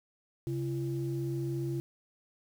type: tone pair together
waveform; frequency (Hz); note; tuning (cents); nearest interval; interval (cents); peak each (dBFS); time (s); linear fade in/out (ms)
sine; 134.73 / 339.5; C#3 / F4; -49 / -49; octave + major third; 1600; -32 / -34; 0.47-1.8; 0
effects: tanh soft clip ceiling -24 dBFS + 9-bit